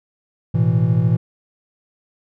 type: chord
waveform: triangle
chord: A suspended second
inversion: none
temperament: equal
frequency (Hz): 110 / 123.47 / 164.81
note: A2 / B2 / E3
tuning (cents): 0 / 0 / 0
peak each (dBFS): -16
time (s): 0.54-1.17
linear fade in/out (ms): 10
effects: none

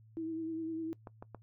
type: tone with vibrato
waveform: sine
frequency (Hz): 323.9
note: E4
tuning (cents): -30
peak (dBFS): -35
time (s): 0.17-0.93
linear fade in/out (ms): 0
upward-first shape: sine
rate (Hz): 9.9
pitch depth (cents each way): 29
type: clicks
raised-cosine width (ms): 1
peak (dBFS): -31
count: 3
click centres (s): 1.072 / 1.225 / 1.347
effects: noise-tail reverb RT60 0.1 s tail -21 dB re dry + added 110 Hz sine -57 dBFS peak until 1.42 s

